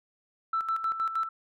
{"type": "tone with tremolo", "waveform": "sine", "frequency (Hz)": 1326, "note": "E6", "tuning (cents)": 10, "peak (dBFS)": -24, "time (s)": [0.53, 1.29], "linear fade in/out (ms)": 5, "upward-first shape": "square", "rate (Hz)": 6.4, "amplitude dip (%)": 65, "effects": ["tanh soft clip ceiling -20 dBFS"]}